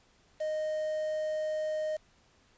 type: tone with quantisation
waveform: triangle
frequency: 619 Hz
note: D#5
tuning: 9 cents flat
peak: -28 dBFS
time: 0.4-1.97 s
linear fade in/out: 10 ms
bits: 8
effects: pink hiss -65 dBFS RMS until 2.57 s + resampled to 16000 Hz